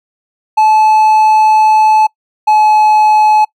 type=tone pair in turn; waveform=triangle; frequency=865 / 855.1 Hz; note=A5 / A5; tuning=-30 / -50 cents; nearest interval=unison; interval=20 cents; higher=first; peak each=-3 dBFS; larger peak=neither; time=0.57-2.07 / 2.47-3.45 s; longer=first; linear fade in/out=10 ms; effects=noise-tail reverb RT60 0.1 s tail -25 dB re dry